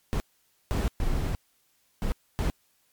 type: noise bursts at uneven times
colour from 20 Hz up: brown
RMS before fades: -26 dBFS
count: 5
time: 0.13-0.2 / 0.71-0.88 / 1-1.35 / 2.02-2.12 / 2.39-2.5 s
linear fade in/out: 0 ms
effects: white hiss -68 dBFS RMS until 2.92 s + MP3 96 kbps